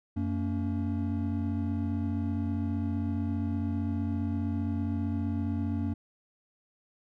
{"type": "tone cluster", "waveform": "triangle", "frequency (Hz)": [91.6, 228.3, 283.5], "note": ["F#2", "A#3", "C#4"], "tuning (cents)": [-17, -36, 39], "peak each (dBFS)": [-29, -31, -32], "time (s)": [0.16, 5.94], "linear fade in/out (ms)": 10, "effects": []}